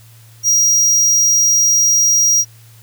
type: tone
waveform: square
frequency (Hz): 5720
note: F8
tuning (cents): +41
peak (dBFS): -10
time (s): 0.43-2.45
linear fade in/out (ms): 50
effects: added 113 Hz sine -41 dBFS peak until 2.82 s + white hiss -48 dBFS RMS until 2.82 s